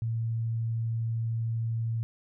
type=tone; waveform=sine; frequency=114.1 Hz; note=A#2; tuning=37 cents flat; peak=-27 dBFS; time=0.02-2.03 s; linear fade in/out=0 ms; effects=none